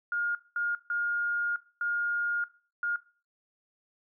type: tone bursts at uneven times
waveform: sine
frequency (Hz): 1420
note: F6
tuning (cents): +28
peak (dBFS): -27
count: 5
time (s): 0.12-0.35 / 0.56-0.75 / 0.9-1.56 / 1.81-2.44 / 2.83-2.96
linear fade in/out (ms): 2
effects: noise-tail reverb RT60 0.4 s tail -19 dB re dry